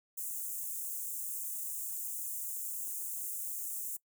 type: high-pass noise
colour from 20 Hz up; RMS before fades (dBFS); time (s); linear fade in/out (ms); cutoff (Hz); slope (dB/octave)
white; -39; 0.17-3.97; 10; 6900; 48
effects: noise-tail reverb RT60 0.1 s tail -22 dB re dry